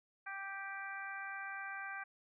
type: harmonic tone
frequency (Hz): 392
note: G4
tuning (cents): 0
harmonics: 2 / 3 / 4 / 5 / 6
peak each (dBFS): -49 / -50 / -44 / -51 / -51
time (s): 0.26-2.04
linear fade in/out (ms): 10
effects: none